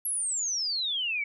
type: exponential sweep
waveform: sine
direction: down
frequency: 11460 to 2217 Hz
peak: -27 dBFS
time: 0.05-1.24 s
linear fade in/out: 5 ms
effects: none